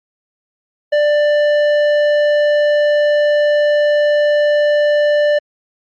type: tone with tanh clipping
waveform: triangle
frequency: 591 Hz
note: D5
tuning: 11 cents sharp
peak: -12 dBFS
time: 0.92-5.39 s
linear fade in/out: 10 ms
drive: 15 dB
effects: Opus 48 kbps